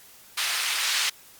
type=band-pass noise; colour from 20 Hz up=white; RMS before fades=-25 dBFS; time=0.37-1.1 s; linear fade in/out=10 ms; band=1500 to 4900 Hz; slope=12 dB/octave; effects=white hiss -51 dBFS RMS until 1.39 s + Opus 48 kbps